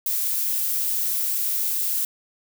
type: noise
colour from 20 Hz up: violet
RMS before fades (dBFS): -24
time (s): 0.06-2.05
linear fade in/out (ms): 2
effects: none